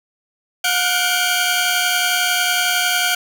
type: tone cluster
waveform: sawtooth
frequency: 719 / 1427 / 1498 / 2329 / 3212 Hz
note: F#5 / F6 / F#6 / D7 / G7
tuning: -50 / +37 / +21 / -15 / +41 cents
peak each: -19 dBFS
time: 0.64-3.15 s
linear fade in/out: 5 ms
effects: none